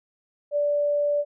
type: tone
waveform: sine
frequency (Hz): 583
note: D5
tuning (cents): -13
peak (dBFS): -20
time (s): 0.51-1.25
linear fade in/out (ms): 50
effects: none